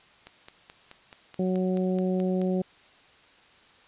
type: click train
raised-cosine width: 0.2 ms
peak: -26 dBFS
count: 11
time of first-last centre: 0.27-2.416 s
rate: 4.66 Hz
type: harmonic tone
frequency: 185 Hz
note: F#3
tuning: in tune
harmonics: 1 / 2 / 3 / 4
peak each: -25 / -29 / -33 / -41 dBFS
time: 1.39-2.62 s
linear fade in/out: 5 ms
effects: white hiss -56 dBFS RMS until 3.87 s + resampled to 8000 Hz